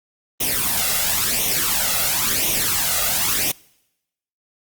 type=noise with flanger; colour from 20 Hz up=white; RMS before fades=-20 dBFS; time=0.4-3.52 s; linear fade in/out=10 ms; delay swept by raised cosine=0.32 to 1.52 ms; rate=0.96 Hz; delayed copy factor=+0.7; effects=noise-tail reverb RT60 0.9 s tail -25 dB re dry + Opus 32 kbps